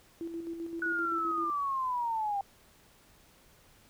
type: tone with tremolo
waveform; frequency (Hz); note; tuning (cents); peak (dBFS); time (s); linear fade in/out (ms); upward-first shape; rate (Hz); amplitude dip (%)
sine; 334; E4; +23; -34; 0.21-1.5; 0; square; 7.7; 45
type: linear sweep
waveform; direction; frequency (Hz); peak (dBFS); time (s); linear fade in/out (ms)
sine; down; 1480 to 784; -29; 0.82-2.41; 2
effects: pink hiss -61 dBFS RMS until 3.89 s